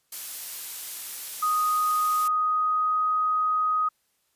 blue noise, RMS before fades -34 dBFS, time 0.12-2.28 s, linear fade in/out 5 ms
sine tone with pitch glide, 1244.5 to 1253.2 Hz, D#6 to D#6, 0 to +12 cents, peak -21 dBFS, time 1.42-3.89 s, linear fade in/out 10 ms, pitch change +12 cents, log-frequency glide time 1.99-3.07 s
effects white hiss -71 dBFS RMS until 4.35 s + resampled to 32000 Hz

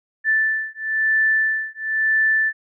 sine beating tone pair, 1760 / 1761 Hz, A6 / A6, 0 / +1 cents, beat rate 1 Hz, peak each -20 dBFS, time 0.24-2.53 s, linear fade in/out 50 ms, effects none

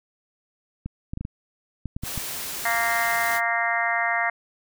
clicks, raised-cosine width 5 ms, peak -18 dBFS, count 9, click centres 0.86 / 1.135 / 1.174 / 1.21 / 1.251 / 1.857 / 1.965 / 2.036 / 2.177 s
white noise, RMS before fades -32 dBFS, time 2.02-3.41 s, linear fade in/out 50 ms
harmonic tone, 232 Hz, A#3, 8 cents flat, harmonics 3 / 4 / 5 / 6 / 7 / 8 / 9, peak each -27 / -31 / -31 / -32 / -31 / -26 / -28 dBFS, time 2.65-4.3 s, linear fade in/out 5 ms
effects none

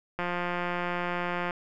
click train, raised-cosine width 0.5 ms, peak -16 dBFS, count 233, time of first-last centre 0.19-1.508 s, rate 176 Hz, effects none

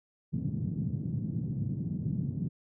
white band-pass noise, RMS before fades -33 dBFS, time 0.32-2.49 s, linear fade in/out 20 ms, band 110 to 190 Hz, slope 24 dB/octave, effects none

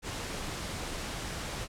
pink noise, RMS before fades -37 dBFS, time 0.02-1.68 s, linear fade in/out 50 ms, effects low-pass 9000 Hz 12 dB/octave

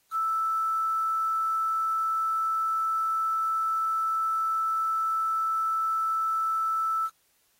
sine tone with quantisation, 1318.5 Hz, E6, in tune, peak -24 dBFS, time 0.11-7.1 s, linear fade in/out 50 ms, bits 8, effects white hiss -68 dBFS RMS until 7.59 s + AAC 48 kbps

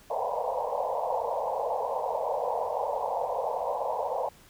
pink band-pass noise, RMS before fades -30 dBFS, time 0.1-4.29 s, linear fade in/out 5 ms, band 470 to 1000 Hz, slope 96 dB/octave, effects pink hiss -56 dBFS RMS until 4.49 s

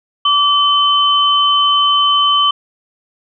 sine tone pair together, 1158 / 3060 Hz, D6 / G7, -25 / -42 cents, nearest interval octave + perfect fourth, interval 1683 cents, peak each -12 dBFS, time 0.25-2.51 s, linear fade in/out 5 ms, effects none

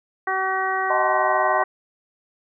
harmonic tone, 380 Hz, F#4, 46 cents sharp, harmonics 1 / 2 / 3 / 4 / 5, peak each -30 / -25 / -26 / -28 / -27 dBFS, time 0.27-1.64 s, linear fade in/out 5 ms
sine chord, D# diminished seventh, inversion none, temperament equal, 622.3 / 740 / 880 / 1046.5 Hz, D#5 / F#5 / A5 / C6, 0 / 0 / 0 / 0 cents, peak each -23 / -29 / -27 / -23 dBFS, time 0.9-1.63 s, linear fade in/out 2 ms
effects none

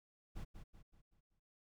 brown noise with echo, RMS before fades -44 dBFS, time 0.35-0.45 s, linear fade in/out 20 ms, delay 190 ms, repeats 5, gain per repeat -7 dB, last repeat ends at 1.4 s, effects none

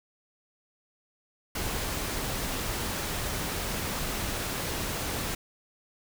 pink noise, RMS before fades -32 dBFS, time 1.55-5.35 s, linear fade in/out 5 ms, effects none

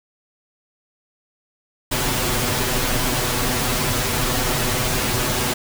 pink noise with comb filter, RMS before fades -21 dBFS, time 1.91-5.54 s, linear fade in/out 10 ms, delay 8 ms, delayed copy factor +0.95, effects none

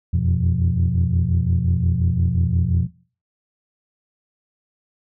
sine tone cluster, 84 / 89.7 / 122.6 / 173.4 Hz, E2 / F2 / B2 / F3, +33 / +47 / -12 / -12 cents, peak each -20 / -20 / -22 / -23 dBFS, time 0.13-2.87 s, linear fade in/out 10 ms, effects noise-tail reverb RT60 0.4 s tail -18 dB re dry + tanh soft clip ceiling -9 dBFS

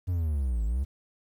triangle linear two-way sweep, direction down then up, 92.5 to 52.1 to 71.8 Hz, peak -23 dBFS, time 0.07-0.85 s, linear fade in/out 20 ms, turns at 0.65 s, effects 10-bit

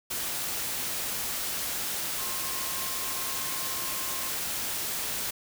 sine tone in noise, 1065 Hz, C6, 30 cents sharp, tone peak -42 dBFS, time 2.18-4.3 s, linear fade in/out 10 ms, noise white, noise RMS -32 dBFS, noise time 0.1-5.31 s, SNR -13 dB, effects none

